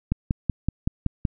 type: click train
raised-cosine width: 5 ms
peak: -9 dBFS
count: 7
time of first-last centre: 0.12-1.252 s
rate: 5.3 Hz
effects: none